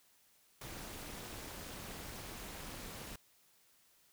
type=noise with amplitude modulation; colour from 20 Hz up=pink; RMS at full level=-44 dBFS; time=0.61-3.16 s; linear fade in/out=5 ms; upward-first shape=sine; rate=253 Hz; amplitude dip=70%; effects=white hiss -69 dBFS RMS until 4.12 s